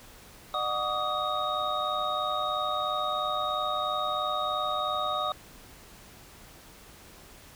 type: tone cluster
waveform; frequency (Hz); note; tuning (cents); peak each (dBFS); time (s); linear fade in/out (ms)
sine; 605 / 736 / 1144 / 1247 / 3739; D#5 / F#5 / D6 / D#6 / A#7; -49 / -9 / -46 / +3 / +4; -34 / -34 / -34 / -31 / -35; 0.54-5.32; 2
effects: pink hiss -51 dBFS RMS until 7.55 s